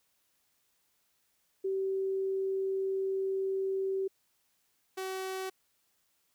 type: tone pair in turn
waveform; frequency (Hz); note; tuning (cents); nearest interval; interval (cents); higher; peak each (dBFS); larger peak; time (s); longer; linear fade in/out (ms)
sine / sawtooth; 385 / 378.6; G4 / F#4; -31 / +40; unison; 29; first; -29 / -31; first; 1.64-4.08 / 4.97-5.5; first; 10
effects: white hiss -74 dBFS RMS until 6.34 s